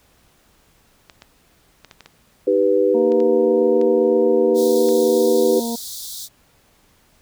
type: clicks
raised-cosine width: 0.2 ms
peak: -22 dBFS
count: 10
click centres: 1.098 / 1.221 / 1.847 / 1.912 / 2.007 / 2.06 / 3.12 / 3.203 / 3.814 / 4.889 s
type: chord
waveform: sine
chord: Eb augmented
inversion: none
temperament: equal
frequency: 311.1 / 392 / 493.9 Hz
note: Eb4 / G4 / B4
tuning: 0 / 0 / 0 cents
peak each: -22 / -17 / -16 dBFS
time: 2.47-5.6 s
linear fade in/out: 5 ms
type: harmonic tone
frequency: 233.1 Hz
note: A#3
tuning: in tune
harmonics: 1 / 2 / 3 / 4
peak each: -23 / -29 / -33 / -35 dBFS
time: 2.94-5.76 s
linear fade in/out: 10 ms
type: high-pass noise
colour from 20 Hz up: pink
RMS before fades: -32 dBFS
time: 4.54-6.29 s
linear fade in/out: 50 ms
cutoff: 3500 Hz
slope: 96 dB/octave
effects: pink hiss -57 dBFS RMS until 7.21 s